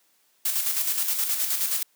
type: noise with tremolo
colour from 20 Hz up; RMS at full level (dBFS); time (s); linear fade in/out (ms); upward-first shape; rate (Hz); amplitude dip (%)
blue; -24; 0.45-1.83; 5; square; 9.5; 45
effects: white hiss -65 dBFS RMS until 1.95 s + high-pass 200 Hz 12 dB/octave